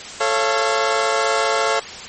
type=chord; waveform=20% pulse; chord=A augmented; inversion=none; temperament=just; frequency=440 / 550 / 687.5 Hz; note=A4 / C#5 / E#5; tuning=0 / -14 / -27 cents; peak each=-16 dBFS; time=0.2-1.8 s; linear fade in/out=10 ms; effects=white hiss -33 dBFS RMS until 2.08 s + MP3 32 kbps